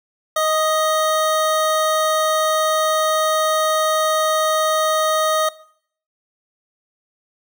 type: tone pair together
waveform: square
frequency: 628 / 1244.5 Hz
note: D#5 / D#6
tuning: +16 / 0 cents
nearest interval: octave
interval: 1184 cents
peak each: -20 dBFS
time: 0.36-5.49 s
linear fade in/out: 5 ms
effects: noise-tail reverb RT60 0.6 s tail -19 dB re dry